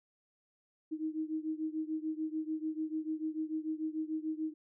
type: beating tone pair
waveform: sine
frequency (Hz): 311.5 / 318.3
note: D#4 / D#4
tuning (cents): +2 / +39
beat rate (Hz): 6.8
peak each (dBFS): -36 / -38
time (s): 0.91-4.54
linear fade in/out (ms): 20
effects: none